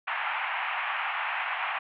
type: band-pass noise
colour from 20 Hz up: pink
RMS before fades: -31 dBFS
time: 0.07-1.79 s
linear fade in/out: 10 ms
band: 760 to 2800 Hz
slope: 48 dB/octave
effects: none